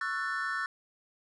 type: chord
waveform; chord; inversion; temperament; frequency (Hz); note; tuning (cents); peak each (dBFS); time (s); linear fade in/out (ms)
triangle; F# minor seventh; second; just; 1110 / 1332 / 1480 / 1776; C#6 / E6 / F#6 / A6; +2 / +18 / 0 / +16; -37 / -35 / -34 / -33; 0.01-0.66; 2
effects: resampled to 22050 Hz